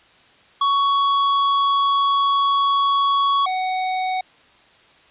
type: tone pair in turn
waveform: square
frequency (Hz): 1117 / 745.5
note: C#6 / F#5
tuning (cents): +13 / +13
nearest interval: perfect fifth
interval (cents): 700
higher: first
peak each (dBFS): -16 / -21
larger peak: first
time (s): 0.61-3.46 / 3.46-4.21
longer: first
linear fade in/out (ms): 5
effects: white hiss -52 dBFS RMS until 5.1 s + resampled to 8000 Hz